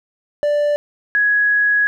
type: tone pair in turn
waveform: triangle / sine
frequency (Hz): 587.3 / 1670.3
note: D5 / G#6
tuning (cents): 0 / +9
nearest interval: octave + tritone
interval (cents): 1809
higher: second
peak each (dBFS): -12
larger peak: neither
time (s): 0.43-0.76 / 1.15-1.87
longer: second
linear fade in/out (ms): 0
effects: none